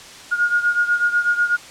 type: beating tone pair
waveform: sine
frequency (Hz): 1428 / 1436.1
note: F6 / F6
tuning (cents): +38 / +48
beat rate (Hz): 8.1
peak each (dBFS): -17 / -21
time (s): 0.31-1.57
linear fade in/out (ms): 20
effects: white hiss -39 dBFS RMS until 1.7 s + low-pass 7000 Hz 12 dB/octave